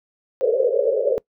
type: band-pass noise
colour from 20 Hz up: white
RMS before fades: -19 dBFS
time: 0.41-1.18 s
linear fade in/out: 0 ms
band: 420 to 570 Hz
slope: 96 dB/octave
effects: noise-tail reverb RT60 0.1 s tail -23 dB re dry